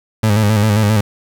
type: tone with vibrato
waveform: 30% pulse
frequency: 106.1 Hz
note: G#2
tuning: 38 cents sharp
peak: -8 dBFS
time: 0.23-1.01 s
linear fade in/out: 5 ms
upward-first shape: square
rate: 7.5 Hz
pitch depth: 56 cents each way
effects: 7-bit